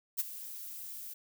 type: noise with ADSR envelope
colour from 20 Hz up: violet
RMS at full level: -29 dBFS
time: 0.17-1.14 s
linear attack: 31 ms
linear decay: 20 ms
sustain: -15 dB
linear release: 10 ms
effects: none